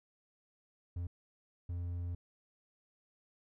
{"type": "tone bursts at uneven times", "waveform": "triangle", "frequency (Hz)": 87.31, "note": "F2", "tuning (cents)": 0, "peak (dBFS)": -34, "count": 2, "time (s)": [[0.96, 1.07], [1.69, 2.15]], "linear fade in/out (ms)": 5, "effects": []}